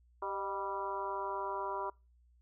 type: harmonic tone with a mistuned harmonic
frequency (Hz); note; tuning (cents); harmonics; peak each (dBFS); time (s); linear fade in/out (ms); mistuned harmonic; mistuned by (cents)
196; G3; 0; 2 / 3 / 4 / 5 / 6 / 7; -42 / -44 / -46 / -38 / -44 / -48; 0.22-1.9; 5; 3; +59
effects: noise-tail reverb RT60 0.3 s tail -26 dB re dry + added 60 Hz sine -63 dBFS peak until 2.41 s